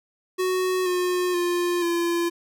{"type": "tone with pitch steps", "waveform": "square", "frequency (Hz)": [370, 360.5, 351.3, 342.2], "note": ["F#4", "F#4", "F4", "F4"], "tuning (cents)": [0, -45, 10, -35], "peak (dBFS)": -22, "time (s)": [0.38, 2.3], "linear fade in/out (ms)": 20, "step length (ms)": 480, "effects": []}